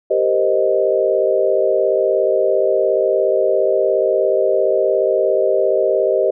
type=chord; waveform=sine; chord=C minor seventh; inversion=second; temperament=equal; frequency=392 / 466.2 / 523.3 / 622.3 Hz; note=G4 / Bb4 / C5 / Eb5; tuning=0 / 0 / 0 / 0 cents; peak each=-18 / -21 / -18 / -17 dBFS; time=0.1-6.31 s; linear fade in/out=10 ms; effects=none